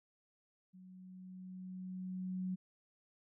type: tone with level ramp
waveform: sine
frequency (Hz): 185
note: F#3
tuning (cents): 0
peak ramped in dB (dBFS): -54 to -35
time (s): 0.73-2.56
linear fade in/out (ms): 20
effects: none